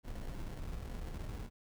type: noise with sample-and-hold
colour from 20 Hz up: brown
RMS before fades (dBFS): -42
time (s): 0.03-1.5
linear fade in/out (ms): 50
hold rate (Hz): 1225
effects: none